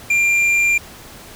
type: tone with tanh clipping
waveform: triangle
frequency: 2384 Hz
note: D7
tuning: 25 cents sharp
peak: -14 dBFS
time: 0.1-0.78 s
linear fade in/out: 5 ms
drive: 11 dB
effects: pink hiss -39 dBFS RMS until 1.35 s